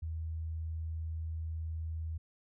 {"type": "tone", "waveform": "sine", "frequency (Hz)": 80.5, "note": "E2", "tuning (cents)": -41, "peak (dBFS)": -35, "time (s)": [0.02, 2.18], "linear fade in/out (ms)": 10, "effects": []}